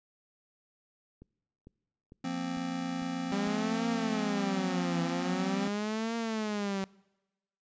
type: click train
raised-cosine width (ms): 3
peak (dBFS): -37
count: 6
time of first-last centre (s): 1.22-3.472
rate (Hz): 2.22
type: chord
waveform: square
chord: F suspended fourth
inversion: none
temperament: just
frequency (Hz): 174.61 / 232.8 / 261.9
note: F3 / Bb3 / C4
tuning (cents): 0 / -2 / +2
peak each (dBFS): -39 / -41 / -35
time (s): 2.24-5.68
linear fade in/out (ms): 5
type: tone with vibrato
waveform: sawtooth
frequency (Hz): 197.4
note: G3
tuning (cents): +12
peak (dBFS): -27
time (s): 3.32-6.84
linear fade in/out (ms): 0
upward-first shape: triangle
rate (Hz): 0.44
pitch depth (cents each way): 280
effects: noise-tail reverb RT60 1.0 s tail -24 dB re dry + resampled to 16000 Hz